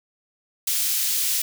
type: high-pass noise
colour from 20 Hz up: white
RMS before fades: -23 dBFS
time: 0.67-1.42 s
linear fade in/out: 5 ms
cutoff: 3100 Hz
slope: 12 dB/octave
effects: none